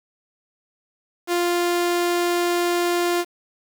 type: tone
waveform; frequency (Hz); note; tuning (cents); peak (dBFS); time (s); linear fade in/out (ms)
sawtooth; 349.2; F4; 0; -15; 1.27-3.25; 50
effects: 7-bit